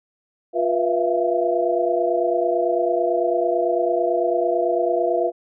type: tone cluster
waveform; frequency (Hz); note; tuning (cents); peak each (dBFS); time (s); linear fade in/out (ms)
sine; 353.2 / 485.9 / 655 / 684; F4 / B4 / E5 / F5; +20 / -28 / -11 / -36; -23; 0.53-5.32; 50
effects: none